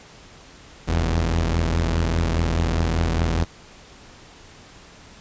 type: tone pair together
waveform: sawtooth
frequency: 43.65 / 82.4 Hz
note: F1 / E2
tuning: 0 / 0 cents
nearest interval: major seventh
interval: 1100 cents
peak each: -19 / -17 dBFS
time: 0.87-3.45 s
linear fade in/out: 20 ms
effects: pink hiss -46 dBFS RMS until 5.2 s + resampled to 16000 Hz